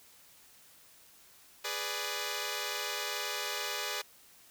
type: chord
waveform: 5% pulse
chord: G# diminished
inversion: none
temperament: equal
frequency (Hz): 415.3 / 493.9 / 587.3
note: G#4 / B4 / D5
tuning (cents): 0 / 0 / 0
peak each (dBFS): -27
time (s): 1.64-4.02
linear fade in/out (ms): 10
effects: white hiss -59 dBFS RMS until 4.5 s